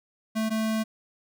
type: tone pair in turn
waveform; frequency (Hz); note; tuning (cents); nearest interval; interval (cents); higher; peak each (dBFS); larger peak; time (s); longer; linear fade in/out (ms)
square; 220 / 220; A3 / A3; 0 / 0; unison; 0; neither; -25; neither; 0.35-0.5 / 0.5-0.84; second; 20
effects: none